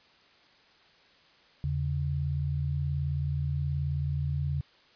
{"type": "tone pair together", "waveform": "sine", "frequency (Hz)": [82.41, 141.18], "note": ["E2", "C#3"], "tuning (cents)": [0, 32], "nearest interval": "major sixth", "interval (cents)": 932, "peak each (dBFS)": [-31, -29], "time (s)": [1.64, 4.61], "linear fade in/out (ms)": 0, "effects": ["white hiss -60 dBFS RMS until 4.95 s", "resampled to 11025 Hz"]}